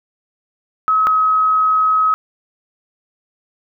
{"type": "tone pair in turn", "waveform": "sine", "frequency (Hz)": [1281, 1274.6], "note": ["E6", "D#6"], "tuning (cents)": [-50, 41], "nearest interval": "unison", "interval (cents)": 9, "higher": "first", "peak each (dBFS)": -11, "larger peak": "neither", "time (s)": [[0.88, 1.07], [1.07, 2.14]], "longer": "second", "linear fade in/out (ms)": 0, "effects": []}